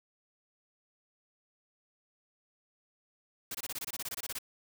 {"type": "noise bursts", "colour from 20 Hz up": "white", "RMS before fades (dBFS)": -38, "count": 15, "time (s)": [3.51, 4.387], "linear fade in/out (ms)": 5, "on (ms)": 37, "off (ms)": 23, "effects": []}